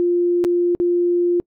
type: tone with dropouts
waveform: sine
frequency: 350 Hz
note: F4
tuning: 4 cents sharp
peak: -14 dBFS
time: 0-1.4 s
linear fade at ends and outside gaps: 0 ms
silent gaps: 0.441-0.448 / 0.75-0.8 s
effects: noise-tail reverb RT60 0.1 s tail -26 dB re dry